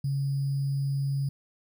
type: tone with sample-and-hold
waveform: sine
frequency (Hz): 138.59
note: C#3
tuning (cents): 0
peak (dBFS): -25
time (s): 0.04-1.29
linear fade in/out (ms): 5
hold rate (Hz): 4900
effects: none